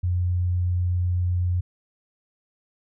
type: tone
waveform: sine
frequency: 89.2 Hz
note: F2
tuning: 37 cents sharp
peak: -20 dBFS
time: 0.03-1.61 s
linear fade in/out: 10 ms
effects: none